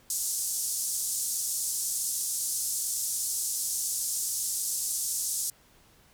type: band-pass noise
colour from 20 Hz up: white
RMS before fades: -31 dBFS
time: 0.1-5.5 s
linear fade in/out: 2 ms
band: 5800 to 11000 Hz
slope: 24 dB/octave
effects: pink hiss -60 dBFS RMS until 6.13 s